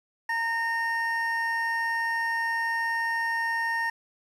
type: tone pair together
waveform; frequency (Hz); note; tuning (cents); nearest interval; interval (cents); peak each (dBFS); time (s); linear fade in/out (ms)
triangle; 919 / 1838; A#5 / A#6; -25 / -25; octave; 1200; -28 / -25; 0.29-3.9; 5
effects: resampled to 32000 Hz + 9-bit